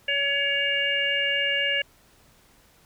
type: harmonic tone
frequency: 563 Hz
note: C#5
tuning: 27 cents sharp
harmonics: 1 / 3 / 4 / 5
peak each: -32 / -27 / -28 / -25 dBFS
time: 0.08-1.82 s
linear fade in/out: 5 ms
effects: pink hiss -58 dBFS RMS until 2.85 s